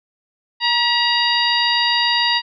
harmonic tone with a mistuned harmonic, 947 Hz, A#5, 27 cents sharp, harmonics 1 / 2 / 3 / 4 / 5, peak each -21 / -21 / -21 / -21 / -21 dBFS, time 0.6-2.42 s, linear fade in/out 50 ms, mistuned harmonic 2, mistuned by +32 cents, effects none

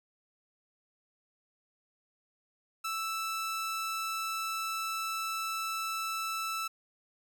sawtooth tone, 1320 Hz, E6, 2 cents sharp, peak -29 dBFS, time 2.84-6.68 s, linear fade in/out 10 ms, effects none

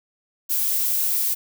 violet noise, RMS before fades -22 dBFS, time 0.49-1.35 s, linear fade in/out 20 ms, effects none

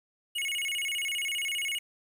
square tone with vibrato, 2517 Hz, D#7, 19 cents sharp, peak -30 dBFS, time 0.35-1.79 s, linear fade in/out 10 ms, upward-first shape square, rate 15 Hz, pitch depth 240 cents each way, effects 10-bit

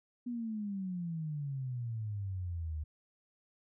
sine exponential sweep, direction down, 246.9 to 74.8 Hz, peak -35 dBFS, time 0.26-2.84 s, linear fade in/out 10 ms, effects none

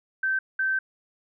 sine tone pair in turn, 1550 / 1550 Hz, G6 / G6, -20 / -20 cents, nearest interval unison, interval 0 cents, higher neither, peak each -22 dBFS, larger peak neither, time 0.23-0.39 / 0.59-0.79 s, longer second, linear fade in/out 5 ms, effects none

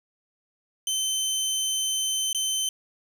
20% pulse tone with dropouts, 3080 Hz, G7, 31 cents flat, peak -19 dBFS, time 0.87-2.69 s, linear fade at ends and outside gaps 2 ms, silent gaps 2.33-2.347 s, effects none

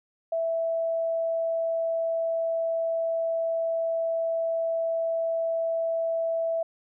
sine tone, 659.3 Hz, E5, in tune, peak -24 dBFS, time 0.32-6.63 s, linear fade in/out 5 ms, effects none

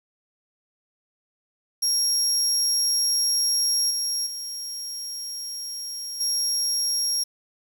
30% pulse tone with level steps, 5588 Hz, F8, in tune, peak -16 / -20 / -27 / -18 dBFS, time 1.82-7.24 s, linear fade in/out 10 ms, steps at 3.9 / 4.26 / 6.2 s, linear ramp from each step 10 ms, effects 8-bit

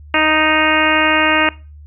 harmonic tone, 310.9 Hz, D#4, 1 cent flat, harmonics 1 / 2 / 3 / 4 / 5 / 6 / 7 / 8 / 9, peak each -20 / -20 / -20 / -20 / -20 / -20 / -20 / -20 / -20 dBFS, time 0.14-1.49 s, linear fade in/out 2 ms, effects noise-tail reverb RT60 0.3 s tail -20 dB re dry + added 74 Hz sine -35 dBFS peak until 1.86 s

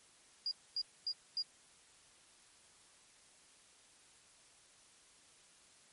sine tone bursts, 4843 Hz, D#8, 48 cents flat, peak -34 dBFS, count 4, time 0.46-1.422 s, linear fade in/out 2 ms, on 53 ms, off 250 ms, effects white hiss -64 dBFS RMS until 5.92 s + MP3 48 kbps

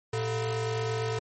40% pulse ring-modulated tone, 279.4 Hz, C#4, 14 cents sharp, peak -24 dBFS, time 0.13-1.19 s, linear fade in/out 5 ms, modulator 164 Hz, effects MP3 32 kbps

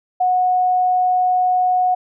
sine tone, 732 Hz, F#5, 19 cents flat, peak -13 dBFS, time 0.2-1.95 s, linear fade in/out 10 ms, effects none

